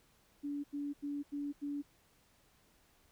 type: tone bursts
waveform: sine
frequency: 287.4 Hz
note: D4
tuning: 37 cents flat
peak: -36 dBFS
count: 5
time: 0.43-1.824 s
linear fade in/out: 20 ms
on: 210 ms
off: 86 ms
effects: pink hiss -69 dBFS RMS until 3.11 s